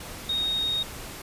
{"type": "tone in noise", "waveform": "sine", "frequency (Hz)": 3729, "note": "A#7", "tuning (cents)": 0, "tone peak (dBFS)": -24, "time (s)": [0.29, 0.83], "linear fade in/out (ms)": 5, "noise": "pink", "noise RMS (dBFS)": -39, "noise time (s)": [0, 1.22], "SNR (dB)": 12, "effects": ["resampled to 32000 Hz"]}